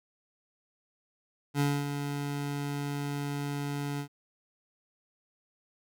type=tone with ADSR envelope; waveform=25% pulse; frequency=143.1 Hz; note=D3; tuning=45 cents flat; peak=-20 dBFS; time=1.54-4.08 s; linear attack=61 ms; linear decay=240 ms; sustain=-8 dB; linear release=86 ms; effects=none